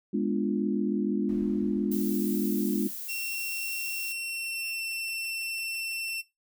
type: chord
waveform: sine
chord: G# diminished seventh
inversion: none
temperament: equal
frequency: 207.7 / 246.9 / 293.7 / 349.2 Hz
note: G#3 / B3 / D4 / F4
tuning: 0 / 0 / 0 / 0 cents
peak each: -28 / -32 / -30 / -32 dBFS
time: 0.13-2.88 s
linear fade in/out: 10 ms
type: noise with exponential decay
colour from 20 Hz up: brown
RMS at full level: -45 dBFS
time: 1.29-3.82 s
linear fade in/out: 1 ms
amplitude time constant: 550 ms
type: noise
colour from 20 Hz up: violet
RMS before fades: -38 dBFS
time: 1.91-4.13 s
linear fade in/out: 10 ms
type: tone with pitch glide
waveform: sawtooth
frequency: 2717 to 2694 Hz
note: F7 to E7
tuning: -48 to +37 cents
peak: -29 dBFS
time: 3.08-6.22 s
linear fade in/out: 20 ms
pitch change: -15 cents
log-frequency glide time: 4.25-4.83 s
effects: noise-tail reverb RT60 0.2 s tail -17 dB re dry